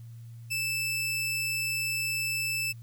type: tone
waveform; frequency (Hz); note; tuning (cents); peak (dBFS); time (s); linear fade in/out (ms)
sawtooth; 2637; E7; 0; -25; 0.5-2.73; 20
effects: added 116 Hz sine -42 dBFS peak until 2.82 s + white hiss -65 dBFS RMS until 2.82 s